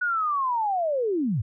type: linear sweep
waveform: sine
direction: down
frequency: 1480 to 89.5 Hz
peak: -22 dBFS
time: 0.01-1.42 s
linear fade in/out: 10 ms
effects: none